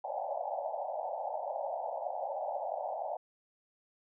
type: band-pass noise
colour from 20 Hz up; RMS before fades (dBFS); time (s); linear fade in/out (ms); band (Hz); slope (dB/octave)
pink; -37; 0.04-3.17; 5; 550 to 880; 96
effects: none